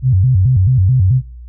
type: tone with vibrato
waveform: sine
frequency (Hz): 110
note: A2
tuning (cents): 0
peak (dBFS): -8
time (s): 0.02-1.22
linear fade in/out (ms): 50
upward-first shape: square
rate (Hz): 4.6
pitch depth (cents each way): 280
effects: noise-tail reverb RT60 0.3 s tail -20 dB re dry + added 60 Hz sine -30 dBFS peak until 1.48 s